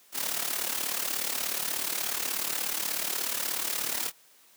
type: noise with amplitude modulation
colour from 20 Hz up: white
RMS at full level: -28 dBFS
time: 0.12-4.12 s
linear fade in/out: 50 ms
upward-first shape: sine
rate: 36.6 Hz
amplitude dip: 70%
effects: white hiss -59 dBFS RMS until 4.56 s + high-pass 200 Hz 12 dB/octave